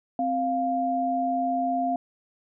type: tone pair together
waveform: sine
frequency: 261.6 / 699.1 Hz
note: C4 / F5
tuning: 0 / +2 cents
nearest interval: octave + perfect fourth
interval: 1702 cents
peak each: -28 / -24 dBFS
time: 0.19-1.96 s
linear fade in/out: 2 ms
effects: none